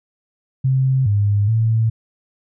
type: tone with pitch steps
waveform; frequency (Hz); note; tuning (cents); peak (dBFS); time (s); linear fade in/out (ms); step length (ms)
sine; 132 / 102.3 / 112.2; C3 / G#2 / A2; +16 / -26 / +34; -13; 0.64-1.9; 10; 420
effects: none